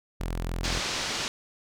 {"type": "tone", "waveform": "sawtooth", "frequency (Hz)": 42.7, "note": "F1", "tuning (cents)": -38, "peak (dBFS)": -25, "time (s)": [0.2, 0.8], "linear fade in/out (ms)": 10}
{"type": "low-pass noise", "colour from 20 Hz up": "white", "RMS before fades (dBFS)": -31, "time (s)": [0.64, 1.28], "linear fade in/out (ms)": 0, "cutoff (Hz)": 6000, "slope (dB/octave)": 24}
{"effects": []}